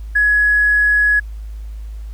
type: tone with tanh clipping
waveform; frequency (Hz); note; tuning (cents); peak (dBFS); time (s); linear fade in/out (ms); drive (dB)
triangle; 1681; G#6; +20; -10; 0.15-1.2; 10; 2
effects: added 53 Hz sine -26 dBFS peak until 2.13 s + pink hiss -53 dBFS RMS until 2.13 s